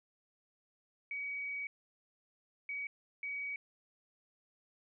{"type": "tone bursts at uneven times", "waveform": "sine", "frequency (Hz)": 2264, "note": "C#7", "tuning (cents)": 36, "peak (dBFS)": -37, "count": 3, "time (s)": [[1.11, 1.67], [2.69, 2.87], [3.23, 3.56]], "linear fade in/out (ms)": 2, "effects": []}